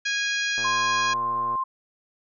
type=harmonic tone; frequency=824 Hz; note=G#5; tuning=14 cents flat; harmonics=2 / 3 / 4 / 5 / 6 / 7 / 8; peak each=-26 / -30 / -32 / -34 / -36 / -37 / -38 dBFS; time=0.05-1.14 s; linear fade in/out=10 ms
type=click train; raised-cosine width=1 ms; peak=-26 dBFS; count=114; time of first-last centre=0.58-1.554 s; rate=116 Hz
type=tone with pitch glide; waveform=sine; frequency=1046.5 to 1052.6 Hz; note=C6 to C6; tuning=0 to +10 cents; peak=-23 dBFS; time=0.64-1.64 s; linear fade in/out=10 ms; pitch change=+10 cents; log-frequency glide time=0.77-1.37 s
effects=none